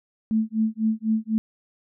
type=tone with tremolo; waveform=sine; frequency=220 Hz; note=A3; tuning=in tune; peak=-17 dBFS; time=0.31-1.38 s; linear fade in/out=0 ms; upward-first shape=sine; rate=4 Hz; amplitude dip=100%; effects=none